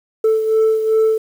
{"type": "beating tone pair", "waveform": "sine", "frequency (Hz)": [440, 442.6], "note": ["A4", "A4"], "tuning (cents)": [0, 10], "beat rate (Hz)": 2.6, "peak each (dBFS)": [-11, -18], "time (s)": [0.24, 1.18], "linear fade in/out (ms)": 5, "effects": ["tanh soft clip ceiling -9 dBFS", "7-bit"]}